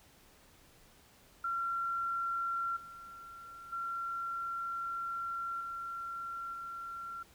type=tone with level steps; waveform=sine; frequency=1368 Hz; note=F6; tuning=36 cents flat; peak=-32 / -47 / -35 / -38 / -40 dBFS; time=1.44-7.23 s; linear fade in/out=5 ms; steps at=2.76 / 3.72 / 5.6 / 6.53 s; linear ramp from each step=10 ms; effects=pink hiss -62 dBFS RMS until 7.34 s